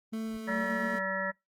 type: tone with pitch glide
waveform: sine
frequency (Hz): 222.4 to 228.9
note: A3 to A#3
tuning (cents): +19 to -31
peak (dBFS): -34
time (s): 0.12-0.96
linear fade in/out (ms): 10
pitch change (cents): +50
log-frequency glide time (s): 0.5-0.66
type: tone with vibrato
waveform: 25% pulse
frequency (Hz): 220.7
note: A3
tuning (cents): +5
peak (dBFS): -36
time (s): 0.13-0.99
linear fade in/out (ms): 5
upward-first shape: sine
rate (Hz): 2.5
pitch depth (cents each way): 9
type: noise with exponential growth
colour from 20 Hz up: brown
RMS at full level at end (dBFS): -46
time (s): 0.19-0.37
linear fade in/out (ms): 1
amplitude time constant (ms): 37
type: harmonic tone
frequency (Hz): 191.6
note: G3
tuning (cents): -39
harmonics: 1 / 3 / 5 / 7 / 9 / 10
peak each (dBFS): -40 / -35 / -39 / -38 / -35 / -36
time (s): 0.47-1.32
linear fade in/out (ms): 20
effects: noise-tail reverb RT60 0.2 s tail -25 dB re dry + Opus 32 kbps